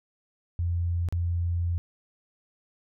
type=tone with dropouts; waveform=sine; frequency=86.2 Hz; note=F2; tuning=22 cents flat; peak=-24 dBFS; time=0.59-1.78 s; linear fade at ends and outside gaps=0 ms; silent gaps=1.087-1.125 s; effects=none